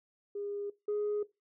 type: tone pair in turn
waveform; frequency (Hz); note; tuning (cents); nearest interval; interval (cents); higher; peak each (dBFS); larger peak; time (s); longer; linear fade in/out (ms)
sine; 406.8 / 416.5; G#4 / G#4; -36 / +5; unison; 41; second; -35 / -28; second; 0.35-0.7 / 0.88-1.23; neither; 5
effects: noise-tail reverb RT60 0.2 s tail -18 dB re dry + tanh soft clip ceiling -27 dBFS